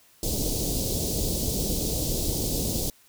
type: band-stop noise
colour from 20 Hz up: pink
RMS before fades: -27 dBFS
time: 0.23-2.9 s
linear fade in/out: 2 ms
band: 560 to 4200 Hz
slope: 24 dB/octave
effects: white hiss -58 dBFS RMS until 3.08 s